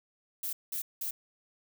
violet noise bursts, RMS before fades -35 dBFS, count 3, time 0.43-1.11 s, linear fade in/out 5 ms, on 100 ms, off 190 ms, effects none

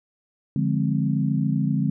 sine chord, D half-diminished seventh, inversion none, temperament equal, 146.83 / 174.61 / 207.7 / 261.6 Hz, D3 / F3 / Ab3 / C4, 0 / 0 / 0 / 0 cents, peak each -23 / -27 / -25 / -27 dBFS, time 0.56-1.9 s, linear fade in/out 2 ms, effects none

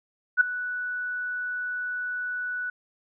sine tone with ADSR envelope, 1480 Hz, F#6, in tune, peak -12 dBFS, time 0.37-2.7 s, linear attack 38 ms, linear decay 7 ms, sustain -16 dB, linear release 4 ms, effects none

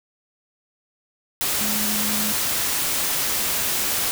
sine tone in noise, 211.7 Hz, G#3, 33 cents sharp, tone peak -28 dBFS, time 1.61-2.32 s, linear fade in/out 0 ms, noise white, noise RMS -23 dBFS, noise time 1.41-4.11 s, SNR -8 dB, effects none

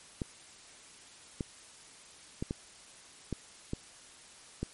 clicks, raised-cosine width 3 ms, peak -20 dBFS, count 7, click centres 0.218 / 1.408 / 2.425 / 2.509 / 3.327 / 3.734 / 4.63 s, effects white hiss -54 dBFS RMS until 4.73 s + MP3 48 kbps

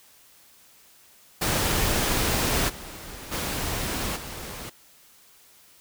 pink noise with level steps, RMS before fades -24 / -40 / -29 / -37 dBFS, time 1.41-4.7 s, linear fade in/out 10 ms, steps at 2.68 / 3.31 / 4.15 s, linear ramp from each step 20 ms, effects white hiss -55 dBFS RMS until 5.8 s

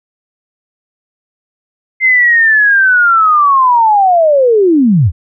sine linear sweep, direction down, 2093 to 69.3 Hz, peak -5 dBFS, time 2-5.12 s, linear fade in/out 50 ms, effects none

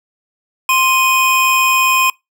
square tone pair together, 1046.5 / 2491 Hz, C6 / D#7, 0 / +1 cents, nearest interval octave + minor third, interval 1501 cents, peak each -14 dBFS, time 0.69-2.1 s, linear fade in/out 2 ms, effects noise-tail reverb RT60 0.2 s tail -25 dB re dry

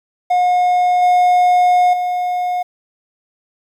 triangle tone with level steps, 720 Hz, F#5, 47 cents flat, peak -9 / -7 / -14 dBFS, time 0.3-2.63 s, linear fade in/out 10 ms, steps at 1.02 / 1.93 s, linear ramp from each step 5 ms, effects 8-bit

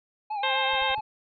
triangle tone with vibrato, 830.6 Hz, G#5, in tune, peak -26 dBFS, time 0.3-1.01 s, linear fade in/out 10 ms, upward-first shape triangle, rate 7.7 Hz, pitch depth 92 cents each way
harmonic tone, 528 Hz, C5, 16 cents sharp, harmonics 1 / 2 / 3 / 4 / 5 / 6 / 7, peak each -32 / -32 / -32 / -32 / -32 / -32 / -32 dBFS, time 0.43-0.95 s, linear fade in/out 5 ms
brown noise bursts, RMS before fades -45 dBFS, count 4, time 0.73-0.997 s, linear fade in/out 0 ms, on 21 ms, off 61 ms
effects resampled to 11025 Hz

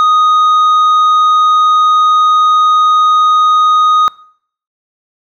triangle tone with tanh clipping, 1244.5 Hz, D#6, in tune, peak -7 dBFS, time 0-4.08 s, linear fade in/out 0 ms, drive 9 dB, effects noise-tail reverb RT60 0.6 s tail -22 dB re dry

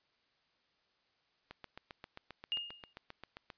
click train, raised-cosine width 0.3 ms, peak -30 dBFS, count 16, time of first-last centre 1.51-3.502 s, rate 7.53 Hz
sine tone with exponential decay, 2839 Hz, F7, 28 cents sharp, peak -30 dBFS, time 2.52-2.93 s, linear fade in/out 0 ms, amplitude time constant 87 ms
effects white hiss -75 dBFS RMS until 3.57 s + resampled to 11025 Hz

